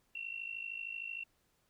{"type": "tone with amplitude modulation", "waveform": "sine", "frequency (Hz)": 2724, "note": "F7", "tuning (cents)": -44, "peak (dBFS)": -36, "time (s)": [0.15, 1.24], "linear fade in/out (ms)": 5, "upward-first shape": "sine", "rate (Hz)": 53.1, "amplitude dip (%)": 80, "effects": ["pink hiss -75 dBFS RMS until 1.69 s"]}